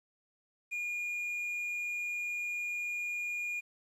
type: tone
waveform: triangle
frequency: 2429 Hz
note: D#7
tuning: 42 cents flat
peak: -32 dBFS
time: 0.71-3.61 s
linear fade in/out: 20 ms
effects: resampled to 32000 Hz + 11-bit